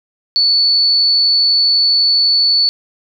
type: tone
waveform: sine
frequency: 4456 Hz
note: C#8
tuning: 8 cents sharp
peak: -9 dBFS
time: 0.36-2.69 s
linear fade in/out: 0 ms
effects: none